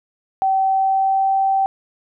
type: tone with pitch glide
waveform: sine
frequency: 769 to 775.7 Hz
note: G5 to G5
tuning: -33 to -18 cents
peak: -14 dBFS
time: 0.42-1.66 s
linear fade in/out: 0 ms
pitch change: +15 cents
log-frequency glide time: 0.63-1.36 s
effects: none